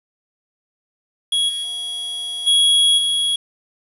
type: tone with level steps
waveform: square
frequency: 3326 Hz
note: G#7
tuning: 2 cents sharp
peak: -16 / -23 / -25 / -12 / -17 dBFS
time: 1.32-3.36 s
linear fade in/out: 5 ms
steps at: 1.48 / 1.63 / 2.46 / 2.97 s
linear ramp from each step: 20 ms
effects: resampled to 24000 Hz + 7-bit